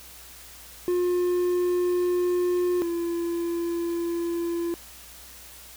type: tone pair in turn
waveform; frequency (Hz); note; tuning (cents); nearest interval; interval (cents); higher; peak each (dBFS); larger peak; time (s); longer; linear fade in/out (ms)
triangle; 356.3 / 340.8; F4 / F4; +35 / -42; minor second; 77; first; -19 / -23; first; 0.88-2.82 / 2.82-4.74; first; 0
effects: added 60 Hz sine -53 dBFS peak until 5.76 s + white hiss -46 dBFS RMS until 5.76 s